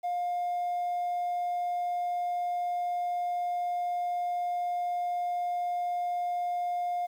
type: tone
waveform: triangle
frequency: 708 Hz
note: F5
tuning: 23 cents sharp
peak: -25 dBFS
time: 0.03-7.07 s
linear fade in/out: 20 ms
effects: tanh soft clip ceiling -24 dBFS + 10-bit